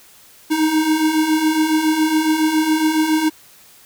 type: beating tone pair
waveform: square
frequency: 307.5 / 314.7 Hz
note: D#4 / D#4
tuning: -20 / +20 cents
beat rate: 7.2 Hz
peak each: -22 / -16 dBFS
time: 0.5-3.3 s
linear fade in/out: 20 ms
effects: white hiss -47 dBFS RMS until 3.85 s